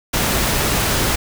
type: noise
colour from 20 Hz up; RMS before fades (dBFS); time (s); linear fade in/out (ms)
pink; -18; 0.13-1.16; 10
effects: none